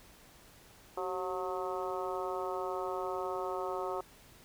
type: harmonic tone with a mistuned harmonic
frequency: 181.9 Hz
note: F#3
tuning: 29 cents flat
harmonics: 2 / 3 / 4 / 5 / 6 / 7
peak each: -38 / -40 / -41 / -42 / -43 / -43 dBFS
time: 0.97-4.01 s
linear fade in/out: 5 ms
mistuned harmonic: 2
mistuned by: +70 cents
effects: pink hiss -58 dBFS RMS until 4.44 s